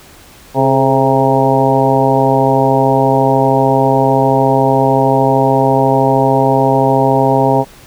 harmonic tone with a mistuned harmonic, 133.6 Hz, C3, 36 cents sharp, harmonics 1 / 2 / 3 / 4 / 5 / 6 / 7, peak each -16 / -16 / -16 / -16 / -16 / -16 / -16 dBFS, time 0.54-7.65 s, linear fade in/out 50 ms, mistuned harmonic 3, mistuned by +53 cents, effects pink hiss -40 dBFS RMS until 7.86 s

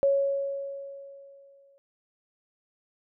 sine tone with exponential decay, 554.4 Hz, C#5, in tune, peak -18 dBFS, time 0.03-1.78 s, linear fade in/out 0 ms, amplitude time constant 380 ms, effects none

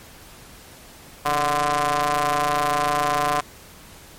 sawtooth ring-modulated tone, 149.6 Hz, D3, 32 cents sharp, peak -12 dBFS, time 1.25-3.41 s, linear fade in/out 10 ms, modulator 884 Hz, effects pink hiss -45 dBFS RMS until 4.18 s + MP3 64 kbps

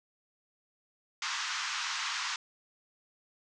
pink band-pass noise, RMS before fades -35 dBFS, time 1.22-2.36 s, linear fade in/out 2 ms, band 980 to 6800 Hz, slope 48 dB/octave, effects none

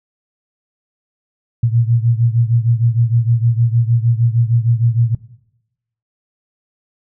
sine beating tone pair, 115 / 121.5 Hz, A#2 / B2, -23 / -28 cents, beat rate 6.5 Hz, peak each -13 / -16 dBFS, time 1.63-5.15 s, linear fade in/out 5 ms, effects noise-tail reverb RT60 0.9 s tail -19 dB re dry

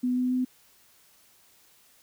sine tone with pitch steps, 249.7 / 251.7 / 253.8 Hz, B3 / B3 / B3, +19 / +33 / +47 cents, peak -23 dBFS, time 0.03-0.45 s, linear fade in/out 10 ms, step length 140 ms, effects white hiss -60 dBFS RMS until 2.02 s

